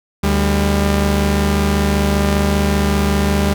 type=tone pair together; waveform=sawtooth; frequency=75.09 / 200 Hz; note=D2 / G3; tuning=+39 / +35 cents; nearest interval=octave + perfect fourth; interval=1696 cents; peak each=-12 dBFS; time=0.23-3.54 s; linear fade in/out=10 ms; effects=none